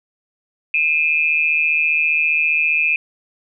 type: tone pair together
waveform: sine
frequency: 2430 / 2585 Hz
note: D#7 / E7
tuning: -42 / -34 cents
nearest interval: minor second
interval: 108 cents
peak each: -17 dBFS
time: 0.74-2.96 s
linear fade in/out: 2 ms
effects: none